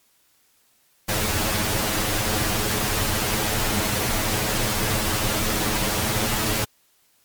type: noise with comb filter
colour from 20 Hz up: pink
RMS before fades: -23 dBFS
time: 1.08-6.65 s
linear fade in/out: 10 ms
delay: 9.4 ms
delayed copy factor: +0.95
effects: white hiss -62 dBFS RMS until 7.24 s + MP3 96 kbps